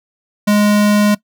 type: tone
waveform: square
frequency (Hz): 207.7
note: G#3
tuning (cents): 0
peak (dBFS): -10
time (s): 0.47-1.15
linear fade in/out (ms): 10
effects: noise-tail reverb RT60 0.1 s tail -20 dB re dry